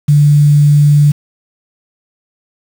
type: tone with quantisation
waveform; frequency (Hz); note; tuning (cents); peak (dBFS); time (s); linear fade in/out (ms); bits
sine; 146.5; D3; -4; -4; 0.08-1.12; 10; 5
effects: none